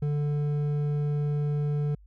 triangle tone with hard clipping, 146.83 Hz, D3, in tune, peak -26 dBFS, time 0.02-1.95 s, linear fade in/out 5 ms, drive 10 dB, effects added 50 Hz sine -50 dBFS peak until 2.06 s

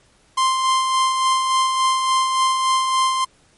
45% pulse tone with tremolo, 1046.5 Hz, C6, in tune, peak -14 dBFS, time 0.37-3.25 s, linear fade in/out 10 ms, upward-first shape sine, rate 3.5 Hz, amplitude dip 40%, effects pink hiss -56 dBFS RMS until 3.57 s + MP3 48 kbps

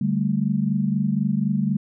sine chord, D suspended fourth, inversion none, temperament equal, 146.83 / 196 / 220 Hz, D3 / G3 / A3, 0 / 0 / 0 cents, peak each -25 / -22 / -24 dBFS, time 0.01-1.77 s, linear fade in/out 5 ms, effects none

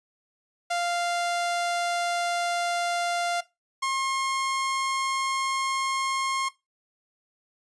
sawtooth tone pair in turn, 696 / 1072.6 Hz, F5 / C6, -6 / +43 cents, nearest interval perfect fifth, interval 749 cents, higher second, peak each -21 dBFS, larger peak neither, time 0.7-3.41 / 3.82-6.49 s, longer first, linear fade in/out 10 ms, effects noise-tail reverb RT60 0.2 s tail -17 dB re dry + resampled to 22050 Hz

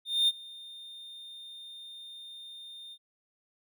triangle tone with ADSR envelope, 3633 Hz, A#7, 45 cents flat, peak -19 dBFS, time 0.05-2.98 s, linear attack 230 ms, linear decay 35 ms, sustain -23 dB, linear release 55 ms, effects none

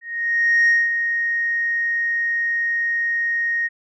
sine tone with ADSR envelope, 1864.7 Hz, A#6, in tune, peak -10 dBFS, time 0.01-3.69 s, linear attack 670 ms, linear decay 210 ms, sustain -8 dB, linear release 30 ms, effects tanh soft clip ceiling -10 dBFS

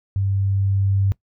sine tone with level ramp, 98 Hz, G2, in tune, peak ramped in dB -18 to -15 dBFS, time 0.16-1.12 s, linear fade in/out 0 ms, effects noise-tail reverb RT60 0.1 s tail -20 dB re dry

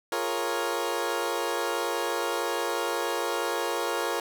20% pulse chord, Bb minor seventh, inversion second, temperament equal, 349.2 / 415.3 / 466.2 / 554.4 Hz, F4 / Ab4 / Bb4 / Db5, 0 / 0 / 0 / 0 cents, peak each -28 / -30 / -26 / -28 dBFS, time 0.12-4.2 s, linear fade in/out 2 ms, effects none

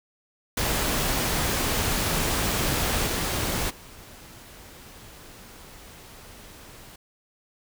pink noise with level steps, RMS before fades -25 / -27 / -46 dBFS, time 0.57-6.96 s, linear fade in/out 5 ms, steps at 3.06 / 3.69 s, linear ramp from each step 20 ms, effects none

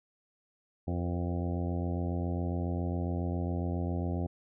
harmonic tone with a mistuned harmonic, 87.31 Hz, F2, in tune, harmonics 1 / 2 / 3 / 4 / 5 / 6 / 7 / 8 / 9, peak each -32 / -36 / -38 / -41 / -47 / -46 / -46 / -46 / -48 dBFS, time 0.87-4.27 s, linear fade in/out 10 ms, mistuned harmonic 5, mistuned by +48 cents, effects none

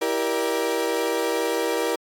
35% pulse chord, E half-diminished seventh, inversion none, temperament equal with one note detuned, 329.6 / 392 / 472.1 / 587.3 Hz, E4 / G4 / Bb4 / D5, 0 / 0 / +22 / 0 cents, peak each -27 / -27 / -23 / -29 dBFS, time 0.01-1.96 s, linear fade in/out 10 ms, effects AAC 64 kbps

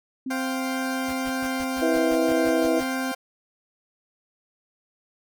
sine tone, 261.6 Hz, C4, in tune, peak -27 dBFS, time 0.26-3.12 s, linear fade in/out 5 ms
20% pulse chord, C suspended fourth, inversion none, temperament equal, 523.3 / 698.5 / 784 Hz, C5 / F5 / G5, 0 / 0 / 0 cents, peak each -28 dBFS, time 0.3-3.15 s, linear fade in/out 10 ms
pink noise bursts, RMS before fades -39 dBFS, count 11, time 1.08-2.841 s, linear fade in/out 5 ms, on 51 ms, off 120 ms
harmonic tone, 163.5 Hz, E3, 14 cents flat, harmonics 2 / 3 / 4, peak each -23 / -25 / -25 dBFS, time 1.81-2.81 s, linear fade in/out 20 ms
effects none

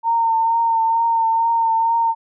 sine tone with vibrato, 913 Hz, A#5, 36 cents flat, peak -14 dBFS, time 0.03-2.15 s, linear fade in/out 50 ms, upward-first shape triangle, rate 2.2 Hz, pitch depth 27 cents each way, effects none

